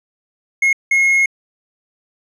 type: tone bursts at uneven times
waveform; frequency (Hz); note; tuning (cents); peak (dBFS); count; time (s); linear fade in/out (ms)
triangle; 2161; C#7; -45; -9; 2; 0.62-0.73 / 0.91-1.26; 5
effects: resampled to 24000 Hz